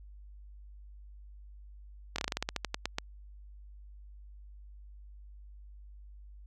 slowing click train, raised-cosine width 0.2 ms, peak -14 dBFS, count 14, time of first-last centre 2.16-2.984 s, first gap 24 ms, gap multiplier 1.15, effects added 50 Hz sine -48 dBFS peak until 6.46 s

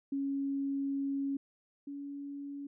sine tone pair in turn, 276.5 / 282.5 Hz, C#4 / C#4, -4 / +33 cents, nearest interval unison, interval 37 cents, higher second, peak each -31 / -39 dBFS, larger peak first, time 0.12-1.37 / 1.87-2.67 s, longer first, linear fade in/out 5 ms, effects none

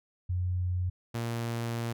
sine / sawtooth tone pair in turn, 90.3 / 116.75 Hz, F#2 / A#2, -42 / +3 cents, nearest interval major third, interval 445 cents, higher second, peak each -27 dBFS, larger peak neither, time 0.29-0.9 / 1.14-1.93 s, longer second, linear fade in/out 10 ms, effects none

